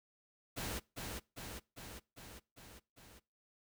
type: noise with echo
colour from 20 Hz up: pink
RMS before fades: -41 dBFS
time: 0.56-0.8 s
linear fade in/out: 20 ms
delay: 400 ms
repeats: 6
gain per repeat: -3 dB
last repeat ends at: 3.2 s
effects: noise-tail reverb RT60 0.3 s tail -23 dB re dry